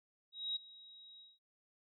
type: tone with ADSR envelope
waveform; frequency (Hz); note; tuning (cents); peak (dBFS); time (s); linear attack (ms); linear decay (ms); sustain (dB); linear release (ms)
sine; 3815; A#7; +39; -34; 0.32-1.39; 240; 12; -20; 190
effects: none